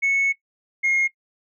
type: tone pair in turn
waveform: sine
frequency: 2205 / 2145 Hz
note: C#7 / C7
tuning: -10 / +42 cents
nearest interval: unison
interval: 48 cents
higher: first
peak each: -15 dBFS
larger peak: neither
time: 0.02-0.33 / 0.83-1.08 s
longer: first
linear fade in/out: 20 ms
effects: noise-tail reverb RT60 0.1 s tail -20 dB re dry + tanh soft clip ceiling -15 dBFS